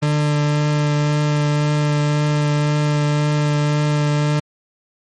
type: tone with vibrato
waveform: 40% pulse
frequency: 148.4 Hz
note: D3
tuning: 18 cents sharp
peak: -14 dBFS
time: 0.02-4.4 s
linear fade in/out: 10 ms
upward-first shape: triangle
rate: 1.9 Hz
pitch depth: 11 cents each way
effects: low-pass 7000 Hz 12 dB/octave + MP3 48 kbps